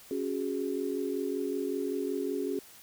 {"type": "chord", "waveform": "sine", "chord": "C# suspended fourth", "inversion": "none", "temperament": "equal", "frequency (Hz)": [277.2, 370, 415.3], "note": ["C#4", "F#4", "G#4"], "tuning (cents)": [0, 0, 0], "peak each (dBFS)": -34, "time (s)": [0.11, 2.59], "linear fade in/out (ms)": 2, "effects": ["white hiss -53 dBFS RMS until 2.82 s"]}